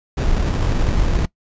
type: noise with sample-and-hold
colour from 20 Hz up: brown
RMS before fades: -17 dBFS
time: 0.17-1.26 s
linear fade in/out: 10 ms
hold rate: 2100 Hz
effects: noise-tail reverb RT60 0.1 s tail -21 dB re dry + resampled to 16000 Hz